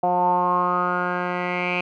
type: tone with low-pass filter sweep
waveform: 10% pulse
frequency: 178.6 Hz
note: F3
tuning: 39 cents sharp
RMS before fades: -22 dBFS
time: 0.03-1.81 s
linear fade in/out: 5 ms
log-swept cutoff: 760 to 2500 Hz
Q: 7.3
effects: none